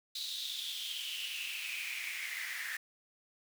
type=noise with high-pass filter sweep; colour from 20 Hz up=pink; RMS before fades=-40 dBFS; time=0.15-2.77 s; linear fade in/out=5 ms; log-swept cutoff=4000 to 1800 Hz; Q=7.6; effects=none